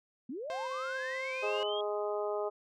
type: linear sweep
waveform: sine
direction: up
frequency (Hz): 220 to 3308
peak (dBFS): -37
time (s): 0.29-1.81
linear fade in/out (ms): 5
type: tone with vibrato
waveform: sawtooth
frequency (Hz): 523.3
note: C5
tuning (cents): 0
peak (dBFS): -33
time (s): 0.5-1.63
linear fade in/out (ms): 0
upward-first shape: square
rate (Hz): 3.1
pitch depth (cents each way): 10
type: harmonic tone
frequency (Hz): 207.7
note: G#3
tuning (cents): 0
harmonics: 2 / 3 / 4 / 5 / 6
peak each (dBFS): -34 / -36 / -41 / -45 / -43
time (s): 1.42-2.5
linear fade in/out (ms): 20
effects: low-pass 5000 Hz 12 dB/octave